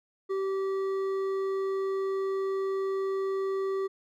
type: tone with hard clipping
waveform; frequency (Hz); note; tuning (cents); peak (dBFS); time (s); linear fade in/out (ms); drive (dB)
triangle; 386.8; G4; -23; -29; 0.29-3.88; 20; 11
effects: none